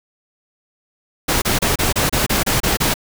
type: noise bursts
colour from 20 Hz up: pink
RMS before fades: -17 dBFS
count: 10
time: 1.28-2.941 s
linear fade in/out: 10 ms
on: 140 ms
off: 29 ms
effects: none